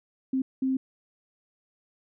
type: tone bursts at uneven times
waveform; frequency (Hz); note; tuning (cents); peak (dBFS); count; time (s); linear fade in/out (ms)
sine; 263.2; C4; +10; -23; 2; 0.33-0.42 / 0.62-0.77; 5
effects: none